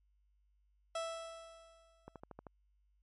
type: tone with exponential decay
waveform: 30% pulse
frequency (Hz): 659.3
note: E5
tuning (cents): 0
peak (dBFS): -33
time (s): 0.95-2.2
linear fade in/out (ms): 5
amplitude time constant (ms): 270
type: click train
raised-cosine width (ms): 1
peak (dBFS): -34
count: 6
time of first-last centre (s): 2.08-2.468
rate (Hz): 12.9
effects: added 50 Hz sine -70 dBFS peak until 3.02 s + MP3 48 kbps